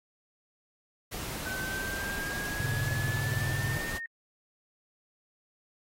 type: noise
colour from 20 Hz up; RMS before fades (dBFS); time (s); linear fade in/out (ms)
pink; -38; 1.11-3.99; 20
type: linear sweep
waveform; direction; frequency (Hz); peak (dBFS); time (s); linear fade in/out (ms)
sine; up; 1514 to 1848; -35; 1.46-4.06; 2
type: chord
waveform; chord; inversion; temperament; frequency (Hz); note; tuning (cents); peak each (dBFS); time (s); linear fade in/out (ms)
sine; G diminished; none; equal with one note detuned; 98.4 / 116.54 / 138.59; G2 / Bb2 / Db3; +7 / 0 / 0; -34; 2.6-3.77; 0
effects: AAC 48 kbps